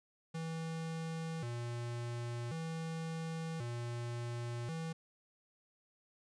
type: tone with vibrato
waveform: square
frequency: 139.3 Hz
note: C#3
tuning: 9 cents sharp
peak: -39 dBFS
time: 0.34-4.93 s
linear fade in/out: 10 ms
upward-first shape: square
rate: 0.46 Hz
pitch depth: 270 cents each way
effects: resampled to 22050 Hz + 13-bit